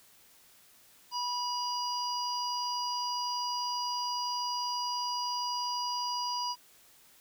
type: harmonic tone with a mistuned harmonic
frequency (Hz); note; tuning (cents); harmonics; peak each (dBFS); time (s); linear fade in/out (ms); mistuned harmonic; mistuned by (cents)
969; B5; -33; 1 / 3 / 5 / 6; -33 / -44 / -35 / -45; 1.11-6.56; 50; 1; +18
effects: white hiss -60 dBFS RMS until 7.2 s